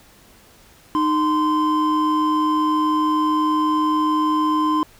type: tone pair together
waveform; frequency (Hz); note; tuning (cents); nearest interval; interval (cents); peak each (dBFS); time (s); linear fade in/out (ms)
triangle; 307.9 / 1035.6; D#4 / C6; -18 / -18; octave + major sixth; 2100; -17; 0.95-4.83; 0
effects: pink hiss -50 dBFS RMS until 4.99 s